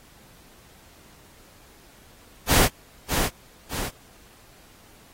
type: noise with echo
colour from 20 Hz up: pink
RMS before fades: -18 dBFS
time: 2.47-2.69 s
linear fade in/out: 50 ms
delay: 610 ms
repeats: 2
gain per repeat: -6 dB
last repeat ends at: 3.91 s
effects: pink hiss -53 dBFS RMS until 5.13 s + AAC 48 kbps